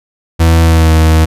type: tone with pitch glide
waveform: 40% pulse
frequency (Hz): 82.41 to 79.65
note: E2 to D#2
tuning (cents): 0 to +41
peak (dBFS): -4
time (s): 0.39-1.26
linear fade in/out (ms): 20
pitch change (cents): -59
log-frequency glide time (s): 0.63-0.92
effects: resampled to 32000 Hz